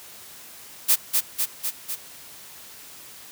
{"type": "noise with echo", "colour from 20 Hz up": "blue", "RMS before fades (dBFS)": -17, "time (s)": [0.88, 0.96], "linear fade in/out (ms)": 20, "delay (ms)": 250, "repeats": 4, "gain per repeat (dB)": -3, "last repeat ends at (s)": 1.96, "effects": ["white hiss -44 dBFS RMS until 3.31 s", "high-pass 60 Hz 12 dB/octave"]}